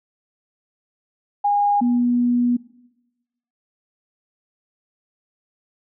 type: tone pair in turn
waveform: sine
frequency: 817 / 242.9 Hz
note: G#5 / B3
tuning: -29 / -29 cents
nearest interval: octave + major sixth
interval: 2100 cents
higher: first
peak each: -15 dBFS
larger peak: neither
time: 1.44-1.81 / 1.81-2.57 s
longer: second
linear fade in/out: 10 ms
effects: noise-tail reverb RT60 1.0 s tail -20 dB re dry